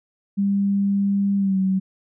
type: tone with pitch glide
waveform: sine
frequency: 199.1 to 190 Hz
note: G3 to F#3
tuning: +27 to +46 cents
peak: -17 dBFS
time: 0.37-1.8 s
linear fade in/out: 20 ms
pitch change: -81 cents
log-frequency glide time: 1.37-1.58 s
effects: none